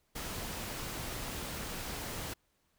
pink noise, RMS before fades -40 dBFS, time 0.15-2.34 s, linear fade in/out 10 ms, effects pink hiss -75 dBFS RMS until 2.78 s

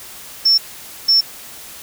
sine tone bursts at uneven times, 5400 Hz, E8, 41 cents sharp, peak -9 dBFS, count 2, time 0.45-0.58 / 1.08-1.21 s, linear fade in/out 10 ms, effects white hiss -36 dBFS RMS until 1.82 s

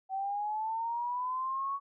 sine linear sweep, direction up, 760 to 1121 Hz, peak -31 dBFS, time 0.09-1.8 s, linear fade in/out 50 ms, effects none

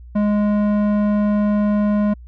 square tone with low-pass filter, 207.7 Hz, G#3, in tune, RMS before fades -17 dBFS, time 0.15-2.14 s, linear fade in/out 10 ms, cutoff 1000 Hz, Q 0.66, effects added 60 Hz sine -36 dBFS peak until 2.27 s

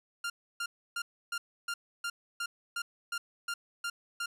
sawtooth tone bursts, 1396.9 Hz, F6, in tune, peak -29 dBFS, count 12, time 0.24-4.26 s, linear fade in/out 5 ms, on 60 ms, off 300 ms, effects low-pass 12000 Hz 12 dB/octave

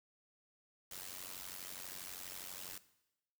white noise with amplitude modulation, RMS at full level -44 dBFS, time 0.91-2.78 s, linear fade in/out 5 ms, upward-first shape sine, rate 92.3 Hz, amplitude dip 85%, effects noise-tail reverb RT60 0.9 s tail -17 dB re dry

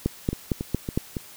two click trains, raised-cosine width 3 ms, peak -9 / -15 dBFS, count 5 / 4, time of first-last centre 0.06-0.975 / 0.33-1.168 s, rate 4.37 / 3.58 Hz, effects white hiss -46 dBFS RMS until 1.36 s

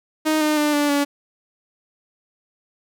sawtooth tone with pitch steps, 311.1 / 304.5 / 298.1 / 291.8 / 285.6 Hz, D#4 / D#4 / D4 / D4 / D4, 0 / -37 / +26 / -11 / -48 cents, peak -13 dBFS, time 0.25-1.05 s, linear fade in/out 20 ms, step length 160 ms, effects none

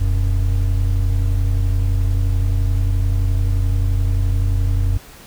triangle tone pair together, 41.54 / 93.1 Hz, E1 / F#2, +14 / +11 cents, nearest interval octave + major second, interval 1397 cents, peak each -15 dBFS, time 0-4.98 s, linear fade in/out 10 ms, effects pink hiss -42 dBFS RMS until 5.26 s

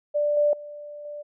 sine tone with level steps, 589 Hz, D5, 5 cents sharp, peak -20 / -17 / -36 / -33 dBFS, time 0.14-1.23 s, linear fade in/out 20 ms, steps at 0.37 / 0.53 / 1.05 s, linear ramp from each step 2 ms, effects none

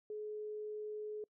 sine tone, 424.5 Hz, G#4, 38 cents sharp, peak -40 dBFS, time 0.1-1.24 s, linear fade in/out 2 ms, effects noise-tail reverb RT60 0.1 s tail -26 dB re dry

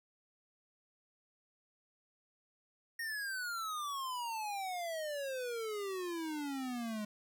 square exponential sweep, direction down, 1864.7 to 207.7 Hz, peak -38 dBFS, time 2.99-7.05 s, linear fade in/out 5 ms, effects none

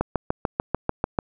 click train, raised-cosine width 1 ms, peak -7 dBFS, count 9, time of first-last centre 0.01-1.188 s, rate 6.79 Hz, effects none

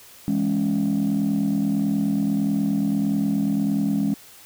sine chord, C# minor, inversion first, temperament just, 166.31 / 207.9 / 277.2 Hz, E3 / G#3 / C#4, +16 / +2 / 0 cents, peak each -26 / -20 / -22 dBFS, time 0.28-4.14 s, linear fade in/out 0 ms, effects tanh soft clip ceiling -15 dBFS + white hiss -47 dBFS RMS until 4.45 s

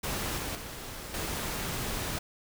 pink noise with level steps, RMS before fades -33 / -35 / -41 / -34 dBFS, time 0.03-2.19 s, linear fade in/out 10 ms, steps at 0.38 / 0.55 / 1.14 s, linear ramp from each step 2 ms, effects none

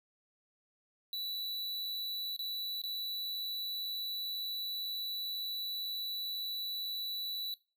square tone with dropouts, 3951 Hz, B7, in tune, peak -36 dBFS, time 1.13-7.54 s, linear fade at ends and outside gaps 1 ms, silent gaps 2.364-2.392 / 2.817-2.837 s, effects noise-tail reverb RT60 0.3 s tail -19 dB re dry

